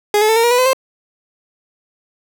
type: tone with pitch steps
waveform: 30% pulse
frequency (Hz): 415.3 / 429.7 / 444.6 / 460 / 476 / 492.5 / 509.5 / 527.2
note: G#4 / A4 / A4 / A#4 / A#4 / B4 / C5 / C5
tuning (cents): 0 / -41 / +18 / -23 / +36 / -5 / -46 / +13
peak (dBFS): -8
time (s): 0.14-0.732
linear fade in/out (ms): 2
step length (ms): 74
effects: none